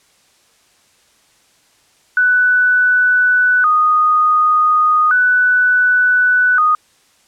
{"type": "tone with vibrato", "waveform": "sine", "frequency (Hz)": 1358, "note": "F6", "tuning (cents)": -49, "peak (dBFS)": -9, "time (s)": [2.17, 6.75], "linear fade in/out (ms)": 2, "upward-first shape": "square", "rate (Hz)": 0.34, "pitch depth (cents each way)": 160, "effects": ["white hiss -54 dBFS RMS until 7.27 s", "low-pass 9000 Hz 12 dB/octave"]}